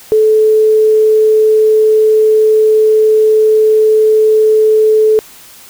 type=tone; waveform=sine; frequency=433.7 Hz; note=A4; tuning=25 cents flat; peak=-5 dBFS; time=0.12-5.19 s; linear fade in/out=0 ms; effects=white hiss -37 dBFS RMS until 5.69 s